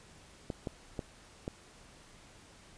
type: clicks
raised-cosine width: 2 ms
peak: -22 dBFS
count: 4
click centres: 0.502 / 0.672 / 0.992 / 1.479 s
effects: pink hiss -57 dBFS RMS until 2.77 s + resampled to 22050 Hz